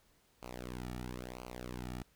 sawtooth tone with flanger, 61.7 Hz, B1, 1 cent flat, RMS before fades -44 dBFS, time 0.42-2.03 s, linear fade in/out 10 ms, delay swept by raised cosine 0.55 to 1.95 ms, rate 0.99 Hz, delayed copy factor -0.9, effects pink hiss -70 dBFS RMS until 2.15 s

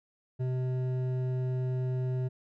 sine tone with hard clipping, 127.9 Hz, C3, 39 cents flat, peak -30 dBFS, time 0.39-2.29 s, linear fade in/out 20 ms, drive 9 dB, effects none

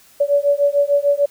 sine beating tone pair, 568 / 574.7 Hz, C#5 / D5, +42 / -38 cents, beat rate 6.7 Hz, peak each -16 dBFS, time 0.2-1.26 s, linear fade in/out 10 ms, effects white hiss -50 dBFS RMS until 1.3 s

